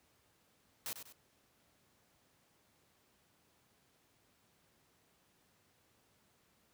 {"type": "noise with echo", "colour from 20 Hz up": "white", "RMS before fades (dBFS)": -41, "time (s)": [0.86, 0.93], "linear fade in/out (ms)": 0, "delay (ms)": 97, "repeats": 2, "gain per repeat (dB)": -8, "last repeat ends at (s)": 1.124, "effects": ["pink hiss -72 dBFS RMS until 6.73 s", "high-pass 80 Hz 12 dB/octave"]}